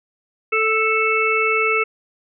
harmonic tone, 440 Hz, A4, in tune, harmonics 1 / 3 / 5 / 6, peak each -21 / -21 / -21 / -21 dBFS, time 0.52-1.84 s, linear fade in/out 10 ms, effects none

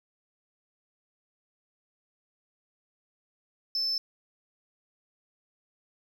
triangle tone, 5274 Hz, E8, in tune, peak -24 dBFS, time 3.75-3.98 s, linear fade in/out 2 ms, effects tanh soft clip ceiling -23 dBFS + 9-bit

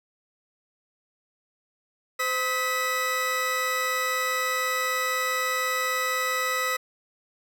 40% pulse tone cluster, 514 / 1273 / 1972 Hz, C5 / D#6 / B6, -31 / +39 / -3 cents, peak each -31 / -27 / -27 dBFS, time 2.19-6.77 s, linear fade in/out 10 ms, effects none

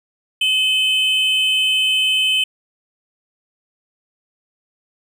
triangle tone pair together, 2575 / 3053 Hz, E7 / G7, -41 / -46 cents, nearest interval minor third, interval 295 cents, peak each -18 / -14 dBFS, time 0.41-2.44 s, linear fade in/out 5 ms, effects none

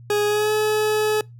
40% pulse tone with pitch glide, 415.3 to 427.5 Hz, G#4 to A4, 0 to -50 cents, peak -17 dBFS, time 0.1-1.21 s, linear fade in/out 2 ms, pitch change +50 cents, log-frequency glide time 0.26-0.52 s, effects noise-tail reverb RT60 0.2 s tail -25 dB re dry + added 119 Hz sine -40 dBFS peak until 1.39 s

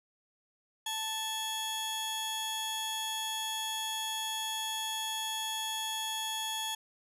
sawtooth tone pair together, 880 / 3347 Hz, A5 / G#7, 0 / +13 cents, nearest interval octave + major seventh, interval 2313 cents, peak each -34 / -32 dBFS, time 0.86-6.75 s, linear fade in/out 5 ms, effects resampled to 32000 Hz

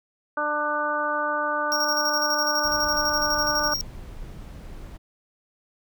harmonic tone, 297.7 Hz, D4, 24 cents sharp, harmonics 1 / 2 / 3 / 4 / 5, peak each -36 / -29 / -30 / -27 / -28 dBFS, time 0.37-3.74 s, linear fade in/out 5 ms
square tone with tremolo, 5588 Hz, F8, in tune, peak -23 dBFS, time 1.72-3.81 s, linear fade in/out 0 ms, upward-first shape square, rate 12 Hz, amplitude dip 55%
brown noise, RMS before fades -38 dBFS, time 2.64-4.98 s, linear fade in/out 20 ms
effects none

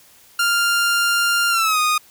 sawtooth tone with pitch glide, 1396.9 to 1237.3 Hz, F6 to D#6, 0 to -10 cents, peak -12 dBFS, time 0.39-1.98 s, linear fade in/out 5 ms, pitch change -210 cents, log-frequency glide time 1.5-1.79 s, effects white hiss -50 dBFS RMS until 2.1 s

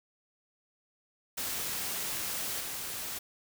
white noise with level steps, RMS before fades -35 / -38 dBFS, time 1.37-3.19 s, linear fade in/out 10 ms, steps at 2.6 s, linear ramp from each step 5 ms, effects none

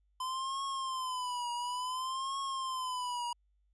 square tone with vibrato, 1023 Hz, C6, 39 cents flat, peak -35 dBFS, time 0.2-3.33 s, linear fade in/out 5 ms, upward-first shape triangle, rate 0.57 Hz, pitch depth 120 cents each way, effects added 50 Hz sine -69 dBFS peak until 3.73 s + resampled to 24000 Hz

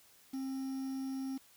triangle tone with quantisation, 266.3 Hz, C4, 31 cents sharp, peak -34 dBFS, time 0.33-1.38 s, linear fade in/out 10 ms, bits 9, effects white hiss -63 dBFS RMS until 1.56 s

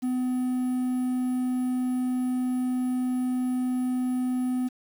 triangle tone with quantisation, 252.4 Hz, B3, 38 cents sharp, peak -22 dBFS, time 0.02-4.69 s, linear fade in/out 20 ms, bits 8, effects none

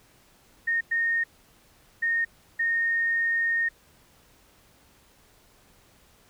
sine tone bursts at uneven times, 1844 Hz, A#6, 19 cents flat, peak -22 dBFS, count 4, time 0.67-0.81 / 0.91-1.24 / 2.02-2.25 / 2.59-3.69 s, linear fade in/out 10 ms, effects pink hiss -59 dBFS RMS until 6.29 s

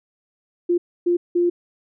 sine tone bursts at uneven times, 349.2 Hz, F4, in tune, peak -15 dBFS, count 3, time 0.69-0.78 / 1.06-1.17 / 1.35-1.5 s, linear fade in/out 10 ms, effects none

